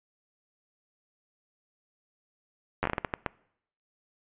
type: slowing click train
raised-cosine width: 0.5 ms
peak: -12 dBFS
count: 10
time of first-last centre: 2.83-3.262 s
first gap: 10 ms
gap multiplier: 1.37
effects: noise-tail reverb RT60 0.7 s tail -23 dB re dry + resampled to 8000 Hz